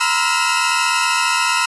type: tone cluster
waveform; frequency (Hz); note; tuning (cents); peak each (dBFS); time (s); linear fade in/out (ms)
sawtooth; 943 / 1018 / 1319 / 1408 / 2597; A#5 / C6 / E6 / F6 / E7; +20 / -48 / +1 / +14 / -26; -18; 0-1.66; 10
effects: resampled to 24000 Hz